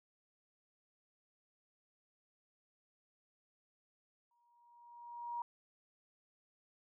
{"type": "tone with exponential growth", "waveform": "sine", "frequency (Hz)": 950, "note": "A#5", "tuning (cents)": 33, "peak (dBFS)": -36, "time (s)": [4.31, 5.42], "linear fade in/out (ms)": 2, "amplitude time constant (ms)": 240, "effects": []}